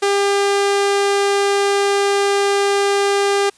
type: tone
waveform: sawtooth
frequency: 400.4 Hz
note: G4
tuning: 37 cents sharp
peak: -10 dBFS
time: 0.02-3.5 s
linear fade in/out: 10 ms
effects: white hiss -51 dBFS RMS until 3.57 s + resampled to 22050 Hz